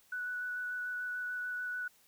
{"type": "tone with vibrato", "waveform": "sine", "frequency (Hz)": 1480, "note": "F#6", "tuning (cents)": 0, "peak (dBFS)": -35, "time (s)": [0.12, 1.88], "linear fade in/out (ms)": 5, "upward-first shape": "square", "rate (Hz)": 6.8, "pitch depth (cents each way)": 9, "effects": ["white hiss -66 dBFS RMS until 2.07 s"]}